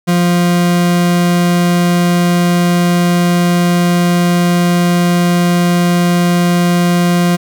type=tone; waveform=40% pulse; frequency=175 Hz; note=F3; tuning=4 cents sharp; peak=-8 dBFS; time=0.07-7.37 s; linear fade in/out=20 ms; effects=none